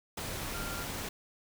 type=tone in noise; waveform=sine; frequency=1391 Hz; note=F6; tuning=7 cents flat; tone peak=-42 dBFS; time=0.54-0.84 s; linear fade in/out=5 ms; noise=pink; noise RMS=-38 dBFS; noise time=0.17-1.09 s; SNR=-7 dB; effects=none